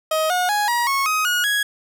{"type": "tone with pitch steps", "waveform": "30% pulse", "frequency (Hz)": [630, 723.7, 831.3, 954.9, 1096.9, 1260, 1447.4, 1662.6], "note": ["D#5", "F#5", "G#5", "A#5", "C#6", "D#6", "F#6", "G#6"], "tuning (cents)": [21, -39, 1, 41, -19, 21, -39, 1], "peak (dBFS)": -15, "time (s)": [0.11, 1.63], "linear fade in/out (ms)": 5, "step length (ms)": 190, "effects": []}